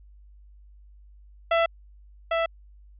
sawtooth tone pair in turn, 667 / 662 Hz, E5 / E5, +20 / +7 cents, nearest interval unison, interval 13 cents, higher first, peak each -15 / -18 dBFS, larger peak first, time 1.51-1.66 / 2.31-2.46 s, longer neither, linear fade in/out 5 ms, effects added 50 Hz sine -48 dBFS peak until 2.99 s + resampled to 8000 Hz

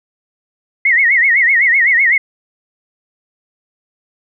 sine tone with vibrato, 2017 Hz, B6, 36 cents sharp, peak -8 dBFS, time 0.85-2.18 s, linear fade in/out 5 ms, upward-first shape sine, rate 7.9 Hz, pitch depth 160 cents each way, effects none

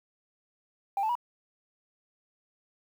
sine tone with pitch steps, 793 / 874.8 / 965.1 Hz, G5 / A5 / B5, +20 / -10 / -40 cents, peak -24 dBFS, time 0.97-1.153 s, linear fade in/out 2 ms, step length 61 ms, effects tanh soft clip ceiling -23 dBFS + 9-bit

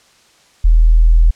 sine tone, 40.38 Hz, E1, 35 cents flat, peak -5 dBFS, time 0.64-1.31 s, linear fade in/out 10 ms, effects white hiss -50 dBFS RMS until 1.35 s + low-pass 7000 Hz 12 dB/octave

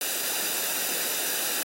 white noise with comb filter, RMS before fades -28 dBFS, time 0.01-1.63 s, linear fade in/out 2 ms, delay 0.92 ms, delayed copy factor -0.5, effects high-pass 200 Hz 12 dB/octave + AAC 48 kbps

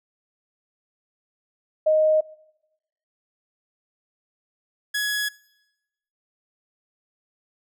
sine / sawtooth tone pair in turn, 622.3 / 1680.6 Hz, D#5 / G#6, 0 / +20 cents, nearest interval octave + perfect fourth, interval 1720 cents, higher second, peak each -15 / -19 dBFS, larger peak first, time 1.86-2.21 / 4.94-5.29 s, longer neither, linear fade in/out 10 ms, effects noise-tail reverb RT60 0.9 s tail -22 dB re dry

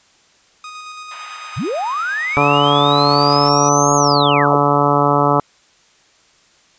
sawtooth tone with tremolo, 1244.5 Hz, D#6, in tune, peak -26 dBFS, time 0.64-3.69 s, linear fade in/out 2 ms, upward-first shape square, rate 9 Hz, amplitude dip 25%
pink band-pass noise, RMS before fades -38 dBFS, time 1.11-3.49 s, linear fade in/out 2 ms, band 870 to 3200 Hz, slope 24 dB/octave
sine linear two-way sweep, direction up then down, 73.42 to 6645 to 224.6 Hz, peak -18 dBFS, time 1.56-4.57 s, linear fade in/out 20 ms, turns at 3.95 s
harmonic tone, 144.1 Hz, D3, 33 cents flat, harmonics 1 / 2 / 3 / 4 / 5 / 6 / 7 / 8 / 9, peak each -20 / -20 / -20 / -20 / -20 / -20 / -20 / -20 / -20 dBFS, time 2.37-5.4 s, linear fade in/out 0 ms
effects white hiss -53 dBFS RMS until 6.78 s + resampled to 16000 Hz

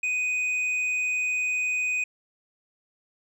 sine tone with hard clipping, 2494 Hz, D#7, 3 cents sharp, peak -25 dBFS, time 0.03-2.04 s, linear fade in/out 5 ms, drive 4 dB, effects none

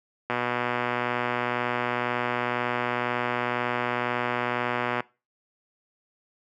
click train, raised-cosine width 0.5 ms, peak -11 dBFS, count 575, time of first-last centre 0.3-5.005 s, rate 122 Hz, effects noise-tail reverb RT60 0.3 s tail -22 dB re dry + high-pass 150 Hz 12 dB/octave

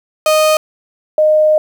35% pulse / sine tone pair in turn, 620 / 615.7 Hz, D#5 / D#5, -6 / -18 cents, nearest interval unison, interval 12 cents, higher first, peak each -7 dBFS, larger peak neither, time 0.26-0.57 / 1.18-1.58 s, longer second, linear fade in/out 2 ms, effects 8-bit

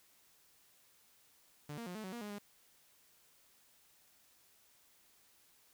sawtooth tone with pitch steps, 147.5 / 232.9 / 178.9 / 216.7 / 187.5 / 237.4 / 207.6 / 204.3 Hz, D3 / A#3 / F3 / A3 / F#3 / A#3 / G#3 / G#3, +8 / -1 / +42 / -26 / +23 / +32 / 0 / -28 cents, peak -39 dBFS, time 1.69-2.386 s, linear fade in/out 5 ms, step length 87 ms, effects white hiss -68 dBFS RMS until 5.73 s

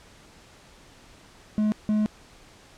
triangle tone bursts at uneven times, 212.8 Hz, G#3, 42 cents sharp, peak -18 dBFS, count 2, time 1.58-1.72 / 1.89-2.06 s, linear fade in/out 0 ms, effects pink hiss -52 dBFS RMS until 2.77 s + low-pass 8000 Hz 12 dB/octave

